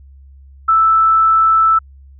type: tone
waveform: sine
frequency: 1318.5 Hz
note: E6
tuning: in tune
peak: -8 dBFS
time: 0.68-1.79 s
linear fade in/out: 10 ms
effects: added 68 Hz sine -38 dBFS peak until 2.19 s